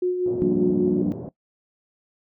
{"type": "tone with tremolo", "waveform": "sine", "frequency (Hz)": 361.9, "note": "F#4", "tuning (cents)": -38, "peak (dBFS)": -18, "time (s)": [0.02, 1.02], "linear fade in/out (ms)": 5, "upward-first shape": "sine", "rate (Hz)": 5.1, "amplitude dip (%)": 45}
{"type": "band-pass noise", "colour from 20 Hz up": "pink", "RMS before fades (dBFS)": -34, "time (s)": [0.26, 1.29], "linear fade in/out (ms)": 2, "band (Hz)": [100, 570], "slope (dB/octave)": 24}
{"type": "chord", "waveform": "sine", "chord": "G minor seventh", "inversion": "third", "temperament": "just", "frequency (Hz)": [176.4, 196, 235.2, 294], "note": ["F3", "G3", "Bb3", "D4"], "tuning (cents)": [18, 0, 16, 2], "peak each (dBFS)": [-27, -26, -27, -24], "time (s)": [0.42, 1.12], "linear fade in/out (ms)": 0}
{"effects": ["noise-tail reverb RT60 0.1 s tail -19 dB re dry"]}